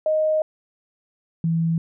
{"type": "tone pair in turn", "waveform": "sine", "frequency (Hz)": [622.3, 164.83], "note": ["D#5", "E3"], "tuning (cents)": [0, 0], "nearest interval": "octave + major seventh", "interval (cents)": 2300, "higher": "first", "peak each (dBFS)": [-17, -18], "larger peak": "first", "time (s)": [[0.06, 0.42], [1.44, 1.78]], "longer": "first", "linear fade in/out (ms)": 2, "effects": []}